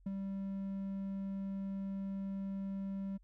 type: tone with ADSR envelope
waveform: triangle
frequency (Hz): 195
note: G3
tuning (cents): -9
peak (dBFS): -32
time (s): 0.06-3.18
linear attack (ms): 6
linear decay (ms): 29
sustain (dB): -3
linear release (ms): 19
effects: added 44 Hz sine -60 dBFS peak until 3.23 s